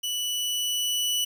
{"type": "tone with level ramp", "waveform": "sawtooth", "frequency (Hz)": 2960, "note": "F#7", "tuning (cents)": 0, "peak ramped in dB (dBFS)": [-24, -20], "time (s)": [0.03, 1.25], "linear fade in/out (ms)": 10, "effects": ["9-bit"]}